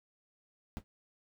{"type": "noise with exponential decay", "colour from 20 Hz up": "brown", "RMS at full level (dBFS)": -37, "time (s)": [0.77, 0.84], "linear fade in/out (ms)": 0, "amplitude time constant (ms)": 15, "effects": []}